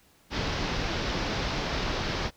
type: low-pass noise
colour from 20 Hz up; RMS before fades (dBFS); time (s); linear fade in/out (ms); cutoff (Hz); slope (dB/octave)
pink; -30; 0.3-2.31; 50; 5600; 48
effects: pink hiss -61 dBFS RMS until 2.36 s